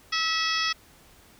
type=harmonic tone with a mistuned harmonic; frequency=648 Hz; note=E5; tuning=30 cents flat; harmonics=2 / 3 / 4 / 5 / 6 / 7 / 8 / 9; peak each=-30 / -30 / -32 / -31 / -40 / -35 / -30 / -40 dBFS; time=0.12-0.73 s; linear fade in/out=10 ms; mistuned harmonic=5; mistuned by=+45 cents; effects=pink hiss -55 dBFS RMS until 1.39 s